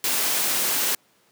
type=noise; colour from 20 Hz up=white; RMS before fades=-23 dBFS; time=0.04-0.95 s; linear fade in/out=2 ms; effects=pink hiss -61 dBFS RMS until 1.31 s + high-pass 200 Hz 12 dB/octave